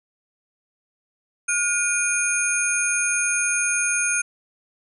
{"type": "tone cluster", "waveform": "sine", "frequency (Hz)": [1435, 2444, 6450, 9370], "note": ["F6", "D#7", "G8", "D9"], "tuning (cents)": [47, -32, 48, -5], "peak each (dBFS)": -25, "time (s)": [1.48, 4.22], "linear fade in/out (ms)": 10, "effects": []}